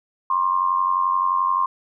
sine tone with amplitude modulation, 1063 Hz, C6, 27 cents sharp, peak -14 dBFS, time 0.3-1.66 s, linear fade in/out 5 ms, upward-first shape sine, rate 91.5 Hz, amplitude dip 70%, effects none

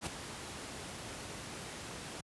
pink noise with ADSR envelope, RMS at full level -35 dBFS, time 0.01-2.21 s, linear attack 57 ms, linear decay 5 ms, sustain -9 dB, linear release 8 ms, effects high-pass 80 Hz 12 dB/octave + resampled to 24000 Hz

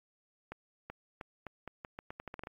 accelerating click train, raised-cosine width 0.5 ms, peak -27 dBFS, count 14, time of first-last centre 0.52-2.471 s, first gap 380 ms, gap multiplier 0.82, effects AAC 64 kbps

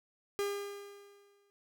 45% pulse tone with exponential decay, 403.7 Hz, G#4, 49 cents flat, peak -30 dBFS, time 0.39-1.5 s, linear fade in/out 0 ms, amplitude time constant 240 ms, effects none

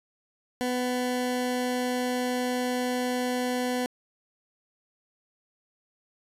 20% pulse tone, 249.4 Hz, B3, 17 cents sharp, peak -21 dBFS, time 0.61-3.86 s, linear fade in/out 0 ms, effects resampled to 32000 Hz + 10-bit

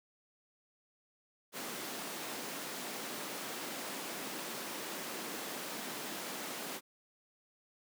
pink high-pass noise, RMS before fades -42 dBFS, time 1.52-6.81 s, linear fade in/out 50 ms, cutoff 210 Hz, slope 24 dB/octave, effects none

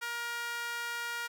sawtooth tone with high-pass filter, 472.5 Hz, A#4, 23 cents sharp, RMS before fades -37 dBFS, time 0.01-1.28 s, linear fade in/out 20 ms, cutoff 1400 Hz, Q 2.1, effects none

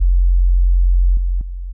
sine tone with level steps, 44.46 Hz, F1, 32 cents sharp, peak -9 / -14 / -23 dBFS, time 0-1.73 s, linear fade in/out 20 ms, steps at 1.17 / 1.41 s, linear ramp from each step 2 ms, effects none

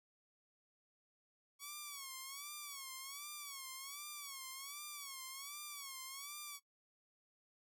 5% pulse tone with vibrato, 1118 Hz, C#6, 14 cents sharp, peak -35 dBFS, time 1.59-6.6 s, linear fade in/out 50 ms, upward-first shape sine, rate 1.3 Hz, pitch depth 110 cents each way, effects noise-tail reverb RT60 0.1 s tail -18 dB re dry

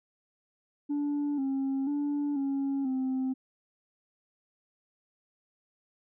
sine tone with pitch steps, 290 / 270.2 / 289.5 / 275.1 / 261.2 Hz, D4 / C#4 / D4 / C#4 / C4, -22 / -44 / -25 / -13 / -3 cents, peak -25 dBFS, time 0.89-3.34 s, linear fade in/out 20 ms, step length 490 ms, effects tanh soft clip ceiling -26 dBFS

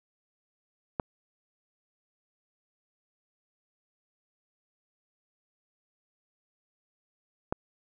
clicks, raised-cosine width 1 ms, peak -14 dBFS, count 2, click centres 0.998 / 7.525 s, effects none

